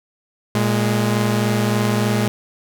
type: tone pair together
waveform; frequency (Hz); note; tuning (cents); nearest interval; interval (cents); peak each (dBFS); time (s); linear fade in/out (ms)
sawtooth; 115.56 / 207.7; A#2 / G#3; -15 / 0; minor seventh; 1015; -15; 0.55-2.28; 0
effects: none